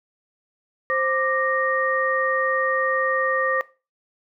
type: tone cluster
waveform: sine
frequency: 525 / 1182 / 1861 Hz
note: C5 / D6 / A#6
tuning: +6 / +11 / -3 cents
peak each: -24 dBFS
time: 0.9-3.61 s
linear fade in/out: 0 ms
effects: noise-tail reverb RT60 0.3 s tail -18 dB re dry